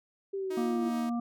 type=exponential sweep; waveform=sine; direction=down; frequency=395.7 to 335.8 Hz; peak=-31 dBFS; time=0.33-0.9 s; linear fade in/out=10 ms
type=tone with tremolo; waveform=sawtooth; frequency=315.9 Hz; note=D#4; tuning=26 cents sharp; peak=-33 dBFS; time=0.5-1.1 s; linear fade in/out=10 ms; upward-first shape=triangle; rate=2.6 Hz; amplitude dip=60%
type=harmonic tone; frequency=236.3 Hz; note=A#3; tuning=24 cents sharp; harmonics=1 / 3 / 5; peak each=-29 / -39 / -43 dBFS; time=0.57-1.2 s; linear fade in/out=5 ms
effects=none